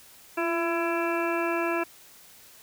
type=harmonic tone with a mistuned harmonic; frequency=334.9 Hz; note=E4; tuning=27 cents sharp; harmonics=1 / 2 / 3 / 4 / 5 / 7 / 8; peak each=-28 / -31 / -33 / -34 / -35 / -36 / -37 dBFS; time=0.37-1.84 s; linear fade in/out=10 ms; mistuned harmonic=1; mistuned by=+32 cents; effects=white hiss -52 dBFS RMS until 2.62 s